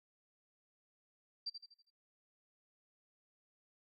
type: tone with echo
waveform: sine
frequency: 4699 Hz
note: D8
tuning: in tune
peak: -37 dBFS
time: 1.46-1.5 s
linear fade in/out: 10 ms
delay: 81 ms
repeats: 5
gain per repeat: -7 dB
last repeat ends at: 1.905 s
effects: noise-tail reverb RT60 0.2 s tail -22 dB re dry